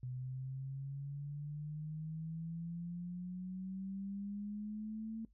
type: exponential sweep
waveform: sine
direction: up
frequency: 125.3 to 224.8 Hz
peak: -40 dBFS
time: 0.03-5.25 s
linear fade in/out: 2 ms
effects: noise-tail reverb RT60 0.1 s tail -18 dB re dry + added 50 Hz sine -65 dBFS peak until 5.33 s